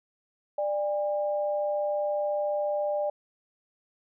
sine tone pair together, 593.7 / 808 Hz, D5 / G#5, +19 / -48 cents, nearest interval perfect fourth, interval 533 cents, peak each -26 / -33 dBFS, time 0.58-3.1 s, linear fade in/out 5 ms, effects none

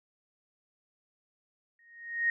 sine tone with exponential growth, 1864.7 Hz, A#6, in tune, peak -22 dBFS, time 1.79-2.3 s, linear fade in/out 2 ms, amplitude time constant 110 ms, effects none

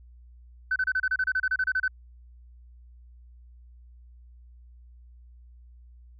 sine tone bursts, 1518 Hz, F#6, 44 cents sharp, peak -21 dBFS, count 15, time 0.71-1.88 s, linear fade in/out 5 ms, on 50 ms, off 30 ms, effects tanh soft clip ceiling -18 dBFS + added 60 Hz sine -48 dBFS peak until 6.19 s

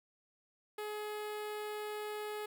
sawtooth tone with notch filter, 422.1 Hz, G#4, 28 cents sharp, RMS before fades -41 dBFS, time 0.78-2.46 s, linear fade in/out 5 ms, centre 6100 Hz, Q 1.5, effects 11-bit

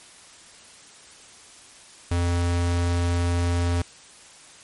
square tone, 86.8 Hz, F2, 10 cents flat, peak -21 dBFS, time 2.11-3.82 s, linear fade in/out 5 ms, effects white hiss -48 dBFS RMS until 4.63 s + MP3 48 kbps

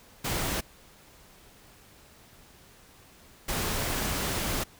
pink noise bursts at uneven times, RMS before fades -30 dBFS, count 2, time 0.24-0.61 / 3.48-4.64 s, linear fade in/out 10 ms, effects pink hiss -55 dBFS RMS until 4.79 s

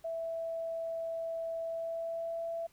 sine tone with pitch glide, 659.3 to 667 Hz, E5 to E5, 0 to +20 cents, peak -34 dBFS, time 0.04-2.67 s, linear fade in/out 10 ms, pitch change +20 cents, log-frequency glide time 1.62-2.47 s, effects pink hiss -66 dBFS RMS until 2.72 s

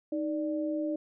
sine tone pair together, 311 / 587 Hz, D#4 / D5, -1 / -1 cents, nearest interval major seventh, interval 1100 cents, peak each -30 / -34 dBFS, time 0.12-0.96 s, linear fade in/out 5 ms, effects none

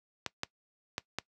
clicks, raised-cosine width 0.2 ms, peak -15 dBFS, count 4, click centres 0.263 / 0.434 / 0.981 / 1.186 s, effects noise-tail reverb RT60 0.1 s tail -21 dB re dry + high-pass 80 Hz 12 dB/octave

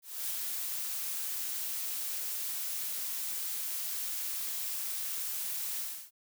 blue noise with ADSR envelope, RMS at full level -34 dBFS, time 0.02-6.11 s, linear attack 280 ms, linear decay 9 ms, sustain -2 dB, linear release 310 ms, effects none

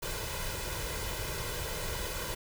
pink noise with comb filter, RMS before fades -36 dBFS, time 0.02-2.35 s, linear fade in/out 10 ms, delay 2 ms, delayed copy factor +0.7, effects none

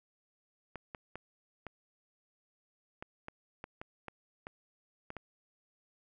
clicks, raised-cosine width 0.5 ms, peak -27 dBFS, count 12, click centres 0.757 / 0.948 / 1.156 / 1.667 / 3.025 / 3.284 / 3.641 / 3.815 / 4.083 / 4.469 / 5.104 / 5.167 s, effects none

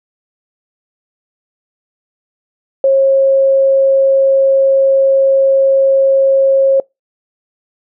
sine tone, 541 Hz, C#5, 42 cents flat, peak -6 dBFS, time 2.84-6.8 s, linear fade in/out 2 ms, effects noise-tail reverb RT60 0.2 s tail -26 dB re dry

